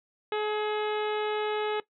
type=harmonic tone with a mistuned harmonic; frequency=424.7 Hz; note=G#4; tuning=39 cents sharp; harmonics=1 / 2 / 3 / 4 / 5 / 6 / 7 / 8 / 9; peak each=-28 / -34 / -38 / -40 / -42 / -44 / -45 / -46 / -47 dBFS; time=0.32-1.8 s; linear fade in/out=2 ms; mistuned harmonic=4; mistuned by=-28 cents; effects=noise-tail reverb RT60 0.1 s tail -18 dB re dry